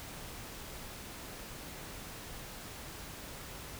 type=silence; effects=pink hiss -46 dBFS RMS until 3.79 s